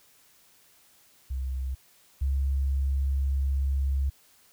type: tone pair in turn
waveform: sine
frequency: 65.41 / 68.2 Hz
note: C2 / C#2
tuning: 0 / -28 cents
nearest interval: minor second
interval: 72 cents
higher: second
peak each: -28 / -23 dBFS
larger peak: second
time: 1.3-1.75 / 2.21-4.1 s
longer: second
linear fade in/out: 10 ms
effects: white hiss -60 dBFS RMS until 4.52 s